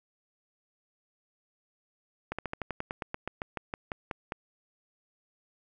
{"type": "slowing click train", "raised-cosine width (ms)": 0.5, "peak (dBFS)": -18, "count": 17, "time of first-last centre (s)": [2.32, 4.321], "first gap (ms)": 66, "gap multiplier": 1.08, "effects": []}